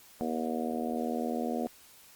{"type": "harmonic tone", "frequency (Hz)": 80, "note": "D#2", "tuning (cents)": 49, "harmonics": [3, 4, 5, 6, 7, 8, 9], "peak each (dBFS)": [-33, -39, -40, -38, -40, -41, -38], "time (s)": [0.21, 1.67], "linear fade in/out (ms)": 0, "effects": ["white hiss -56 dBFS RMS until 2.15 s", "Opus 48 kbps"]}